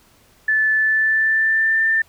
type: tone with pitch glide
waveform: sine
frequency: 1745 to 1787.9 Hz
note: A6 to A6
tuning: -15 to +27 cents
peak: -14 dBFS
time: 0.48-2.02 s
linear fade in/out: 5 ms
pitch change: +42 cents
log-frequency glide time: 0.74-1.84 s
effects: pink hiss -54 dBFS RMS until 2.08 s